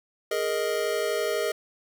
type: chord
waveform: square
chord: Ab suspended second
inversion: none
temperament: just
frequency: 415.3 / 467.2 / 623 Hz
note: Ab4 / Bb4 / Eb5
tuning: 0 / +4 / +2 cents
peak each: -30 dBFS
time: 0.31-1.52 s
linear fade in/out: 5 ms
effects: none